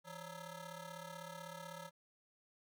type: ring-modulated tone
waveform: 15% pulse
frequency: 370 Hz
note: F#4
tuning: in tune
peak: -38 dBFS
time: 0.04-1.91 s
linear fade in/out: 50 ms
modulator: 203 Hz
effects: none